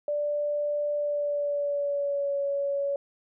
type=tone with pitch glide; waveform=sine; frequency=587.3 to 562.1 Hz; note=D5 to C#5; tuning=0 to +24 cents; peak=-25 dBFS; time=0.08-2.96 s; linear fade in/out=2 ms; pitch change=-76 cents; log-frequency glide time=0.95-2.37 s; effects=none